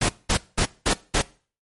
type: noise bursts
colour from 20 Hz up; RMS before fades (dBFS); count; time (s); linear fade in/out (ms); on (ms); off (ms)
pink; -20; 5; 0.01-1.22; 10; 82; 200
effects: noise-tail reverb RT60 0.4 s tail -21 dB re dry + MP3 48 kbps